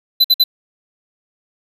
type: tone bursts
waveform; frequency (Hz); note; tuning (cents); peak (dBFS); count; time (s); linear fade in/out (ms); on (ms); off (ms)
square; 4013; B7; +27; -8; 3; 0.2-0.44; 10; 44; 54
effects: none